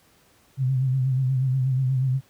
sine tone with vibrato, 130.81 Hz, C3, in tune, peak -19 dBFS, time 0.57-2.21 s, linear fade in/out 50 ms, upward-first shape sine, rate 8.3 Hz, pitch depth 55 cents each way, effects pink hiss -59 dBFS RMS until 2.29 s + high-pass 60 Hz 12 dB/octave

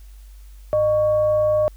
sine tone with frequency modulation, 610 Hz, D#5, 34 cents flat, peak -15 dBFS, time 0.73-1.68 s, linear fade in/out 0 ms, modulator 505 Hz, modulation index 0.3, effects added 49 Hz sine -39 dBFS peak until 1.76 s + white hiss -57 dBFS RMS until 1.76 s

